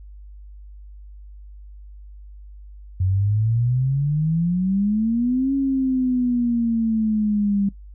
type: exponential two-way sweep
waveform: sine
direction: up then down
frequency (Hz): 90.8 to 275.6 to 197.4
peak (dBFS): -17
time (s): 3-7.69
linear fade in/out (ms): 5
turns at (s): 5.54
effects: noise-tail reverb RT60 0.1 s tail -18 dB re dry + added 50 Hz sine -38 dBFS peak until 7.94 s